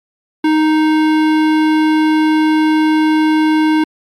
sine tone with hard clipping, 311.1 Hz, D#4, in tune, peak -11 dBFS, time 0.44-3.84 s, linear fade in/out 5 ms, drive 17 dB, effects MP3 96 kbps

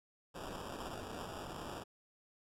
white noise with sample-and-hold, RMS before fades -45 dBFS, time 0.34-1.84 s, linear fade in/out 20 ms, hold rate 2100 Hz, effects low-pass 12000 Hz 12 dB/octave

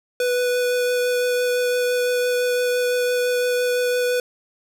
square tone with vibrato, 493.7 Hz, B4, 1 cent flat, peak -19 dBFS, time 0.2-4.2 s, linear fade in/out 2 ms, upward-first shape triangle, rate 5.9 Hz, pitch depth 9 cents each way, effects none

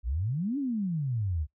sine exponential two-way sweep, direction up then down, 52.5 to 293.7 to 70.8 Hz, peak -27 dBFS, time 0.03-1.47 s, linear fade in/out 50 ms, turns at 0.58 s, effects noise-tail reverb RT60 0.1 s tail -20 dB re dry

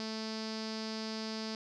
sawtooth tone with low-pass filter, 220 Hz, A3, in tune, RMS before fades -39 dBFS, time 0-1.55 s, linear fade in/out 0 ms, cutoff 4900 Hz, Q 6.6, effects none

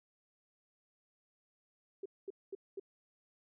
sine tone bursts, 391.1 Hz, G4, 4 cents flat, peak -39 dBFS, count 4, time 2.03-2.798 s, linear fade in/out 5 ms, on 27 ms, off 220 ms, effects none

